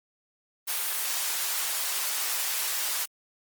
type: high-pass noise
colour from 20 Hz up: white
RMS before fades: -29 dBFS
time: 0.67-3.06 s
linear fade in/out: 20 ms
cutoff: 740 Hz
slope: 12 dB/octave
effects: Opus 24 kbps